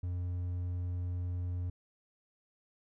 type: tone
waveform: triangle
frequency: 89 Hz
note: F2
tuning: 33 cents sharp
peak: -31 dBFS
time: 0.03-1.7 s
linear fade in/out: 5 ms
effects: none